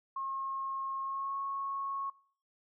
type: tone with pitch glide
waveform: sine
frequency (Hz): 1079 to 1098.5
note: C#6 to C#6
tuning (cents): -47 to -16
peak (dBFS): -34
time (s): 0.16-2.1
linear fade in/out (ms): 5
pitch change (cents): +31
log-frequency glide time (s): 1.02-1.36
effects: noise-tail reverb RT60 0.5 s tail -22 dB re dry